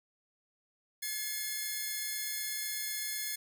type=tone pair together; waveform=5% pulse; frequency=1712 / 2133 Hz; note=A6 / C7; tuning=-48 / +33 cents; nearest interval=major third; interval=381 cents; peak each=-27 dBFS; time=1.02-3.36 s; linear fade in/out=10 ms; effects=none